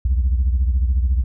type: beating tone pair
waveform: sine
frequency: 62 / 76 Hz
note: B1 / D#2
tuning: +7 / -40 cents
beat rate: 14 Hz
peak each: -14 / -20 dBFS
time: 0.05-1.24 s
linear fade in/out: 5 ms
effects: tanh soft clip ceiling -11 dBFS